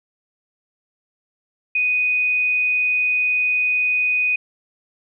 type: tone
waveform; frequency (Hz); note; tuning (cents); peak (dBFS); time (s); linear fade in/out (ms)
sine; 2489; D#7; 0; -16; 1.75-4.36; 5
effects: none